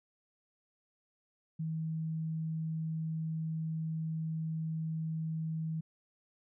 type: tone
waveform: sine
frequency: 160 Hz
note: D#3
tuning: 49 cents sharp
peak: -33 dBFS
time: 1.59-5.81 s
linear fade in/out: 10 ms
effects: none